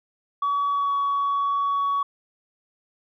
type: tone with pitch glide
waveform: sine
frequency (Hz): 1135 to 1125.2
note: C#6 to C#6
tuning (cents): +41 to +26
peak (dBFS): -19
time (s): 0.42-2.03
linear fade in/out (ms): 5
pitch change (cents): -15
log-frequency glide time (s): 0.7-0.93
effects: tanh soft clip ceiling -18 dBFS